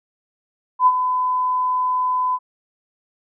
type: tone with ADSR envelope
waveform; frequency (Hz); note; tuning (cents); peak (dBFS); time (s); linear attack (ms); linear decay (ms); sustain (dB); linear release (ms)
sine; 1008; B5; +35; -8; 0.79-2.39; 75; 48; -9; 48
effects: none